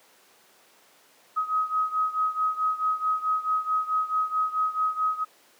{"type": "beating tone pair", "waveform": "sine", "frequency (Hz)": [1264, 1268.6], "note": ["D#6", "D#6"], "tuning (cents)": [27, 33], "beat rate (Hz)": 4.6, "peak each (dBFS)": [-25, -28], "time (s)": [1.36, 5.25], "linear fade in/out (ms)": 20, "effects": ["pink hiss -57 dBFS RMS until 5.59 s", "high-pass 400 Hz 12 dB/octave"]}